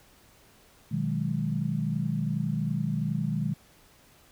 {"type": "chord", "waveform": "sine", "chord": "G# minor seventh", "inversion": "first", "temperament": "equal", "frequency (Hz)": [123.47, 155.56, 185, 207.7], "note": ["B2", "D#3", "F#3", "G#3"], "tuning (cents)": [0, 0, 0, 0], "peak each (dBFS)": [-33, -29, -34, -32], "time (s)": [0.91, 3.54], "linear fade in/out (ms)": 10, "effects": ["pink hiss -58 dBFS RMS until 4.31 s"]}